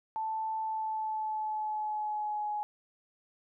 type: tone with pitch glide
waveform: sine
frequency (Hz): 880 to 838.8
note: A5 to G#5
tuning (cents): 0 to +17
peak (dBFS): -31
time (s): 0.16-2.63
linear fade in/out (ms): 0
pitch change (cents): -83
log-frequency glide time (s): 0.6-2.52
effects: none